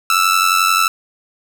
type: tone with amplitude modulation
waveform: sawtooth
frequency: 1323 Hz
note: E6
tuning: 6 cents sharp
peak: -5 dBFS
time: 0.1-0.88 s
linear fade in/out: 2 ms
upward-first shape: sine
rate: 91.3 Hz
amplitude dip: 70%
effects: none